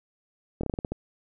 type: slowing click train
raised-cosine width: 2 ms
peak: -16 dBFS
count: 8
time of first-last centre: 0.61-0.92 s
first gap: 24 ms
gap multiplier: 1.2
effects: none